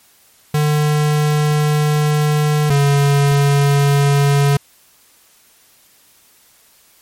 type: tone pair in turn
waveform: square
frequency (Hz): 150 / 141.58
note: D3 / C#3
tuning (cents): +37 / +37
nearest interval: minor second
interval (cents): 100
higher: first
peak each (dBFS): -13 / -11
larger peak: second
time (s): 0.54-2.7 / 2.7-4.57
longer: first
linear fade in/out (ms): 5
effects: white hiss -51 dBFS RMS until 7.01 s + MP3 64 kbps